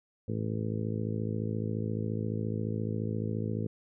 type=harmonic tone; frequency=54.4 Hz; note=A1; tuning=19 cents flat; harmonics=2 / 3 / 4 / 5 / 6 / 7 / 8 / 9; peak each=-33 / -38 / -36 / -43 / -42 / -44 / -41 / -44 dBFS; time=0.28-3.67 s; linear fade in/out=5 ms; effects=none